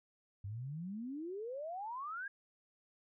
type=exponential sweep; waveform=sine; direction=up; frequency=94.8 to 1661.2 Hz; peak=-40 dBFS; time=0.44-2.28 s; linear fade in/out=5 ms; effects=none